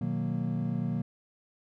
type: chord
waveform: triangle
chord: B major seventh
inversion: none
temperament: equal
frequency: 123.47 / 155.56 / 185 / 233.1 Hz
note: B2 / D#3 / F#3 / A#3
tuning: 0 / 0 / 0 / 0 cents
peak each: -32 dBFS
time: 0.01-1.02 s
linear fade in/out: 5 ms
effects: none